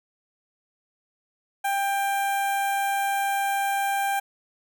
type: tone with notch filter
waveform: sawtooth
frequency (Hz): 793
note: G5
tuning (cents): +20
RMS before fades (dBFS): -25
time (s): 1.64-4.2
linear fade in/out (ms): 10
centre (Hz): 4700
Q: 0.79
effects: none